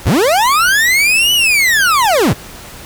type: linear two-way sweep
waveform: 40% pulse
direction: up then down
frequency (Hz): 34.65 to 2998 to 56.1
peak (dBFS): -8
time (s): 0.05-2.34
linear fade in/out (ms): 20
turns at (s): 1.33
effects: pink hiss -33 dBFS RMS until 2.85 s